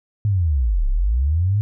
sine linear two-way sweep, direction down then up, 107.9 to 30.87 to 107.9 Hz, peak -15 dBFS, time 0.25-1.61 s, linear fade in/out 0 ms, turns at 0.88 s, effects none

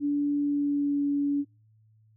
sine tone with pitch glide, 288.7 to 285.2 Hz, D4 to C#4, -30 to +49 cents, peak -23 dBFS, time 0-1.45 s, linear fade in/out 50 ms, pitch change -21 cents, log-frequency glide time 0.38-1.04 s, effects noise-tail reverb RT60 0.3 s tail -26 dB re dry + added 109 Hz sine -58 dBFS peak until 2.16 s

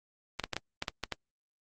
clicks, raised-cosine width 0.2 ms, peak -14 dBFS, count 8, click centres 0.397 / 0.439 / 0.533 / 0.566 / 0.824 / 0.882 / 1.037 / 1.123 s, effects Opus 32 kbps

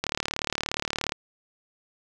click train, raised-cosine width 0.2 ms, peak -9 dBFS, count 41, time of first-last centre 0.04-1.121 s, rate 37 Hz, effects none

